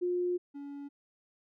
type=tone pair in turn; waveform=sine / triangle; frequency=356.3 / 283.4 Hz; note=F4 / C#4; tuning=+35 / +38 cents; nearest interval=major third; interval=397 cents; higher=first; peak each=-28 / -38 dBFS; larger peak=first; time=0.01-0.38 / 0.54-0.89 s; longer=first; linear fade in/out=20 ms; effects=none